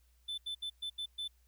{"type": "tone bursts at uneven times", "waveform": "triangle", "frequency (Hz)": 3520, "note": "A7", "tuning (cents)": 0, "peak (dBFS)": -35, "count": 6, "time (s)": [[0.28, 0.38], [0.46, 0.55], [0.62, 0.7], [0.82, 0.9], [0.98, 1.06], [1.18, 1.28]], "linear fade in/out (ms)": 10, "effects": ["added 60 Hz sine -65 dBFS peak until 1.47 s", "white hiss -75 dBFS RMS until 1.47 s"]}